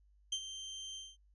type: tone with ADSR envelope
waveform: 30% pulse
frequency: 3138 Hz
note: G7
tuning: 1 cent sharp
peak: -29 dBFS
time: 0.32-1.17 s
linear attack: 6 ms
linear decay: 67 ms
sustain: -11 dB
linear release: 210 ms
effects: added 50 Hz sine -64 dBFS peak until 1.34 s + resampled to 24000 Hz